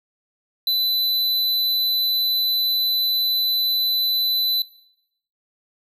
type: tone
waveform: square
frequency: 4003 Hz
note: B7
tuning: 23 cents sharp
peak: -18 dBFS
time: 0.67-4.62 s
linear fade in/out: 2 ms
effects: noise-tail reverb RT60 0.8 s tail -20 dB re dry

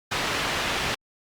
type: low-pass noise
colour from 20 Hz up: white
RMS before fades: -27 dBFS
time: 0.11-0.95 s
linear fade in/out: 10 ms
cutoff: 3000 Hz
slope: 12 dB/octave
effects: Opus 48 kbps

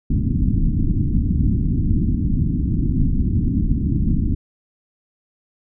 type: low-pass noise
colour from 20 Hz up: pink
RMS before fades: -18 dBFS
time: 0.1-4.35 s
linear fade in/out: 5 ms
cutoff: 290 Hz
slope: 48 dB/octave
effects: none

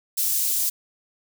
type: high-pass noise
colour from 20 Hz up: white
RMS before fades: -23 dBFS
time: 0.17-0.7 s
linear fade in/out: 10 ms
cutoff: 6100 Hz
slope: 12 dB/octave
effects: none

